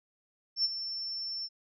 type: tone with ADSR envelope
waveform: sine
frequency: 5390 Hz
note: E8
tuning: 38 cents sharp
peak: -23 dBFS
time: 0.56-1.49 s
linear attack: 85 ms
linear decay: 28 ms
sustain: -11 dB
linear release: 42 ms
effects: none